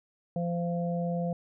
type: harmonic tone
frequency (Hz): 172.3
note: F3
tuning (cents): -23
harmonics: 1 / 3 / 4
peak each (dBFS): -29 / -34 / -37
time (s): 0.36-1.33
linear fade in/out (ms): 2
effects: none